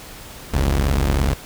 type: tone pair together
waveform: sawtooth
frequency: 42.98 / 69.3 Hz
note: F1 / C#2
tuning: -27 / 0 cents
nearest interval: minor sixth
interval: 827 cents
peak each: -16 / -14 dBFS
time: 0.53-1.34 s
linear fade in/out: 10 ms
effects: pink hiss -38 dBFS RMS until 1.45 s